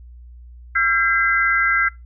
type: tone cluster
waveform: sine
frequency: 1361 / 1600 / 2038 Hz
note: F6 / G6 / C7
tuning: -45 / +35 / -46 cents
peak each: -19 dBFS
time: 0.75-1.89 s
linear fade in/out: 10 ms
effects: noise-tail reverb RT60 0.2 s tail -21 dB re dry + added 60 Hz sine -38 dBFS peak until 2.05 s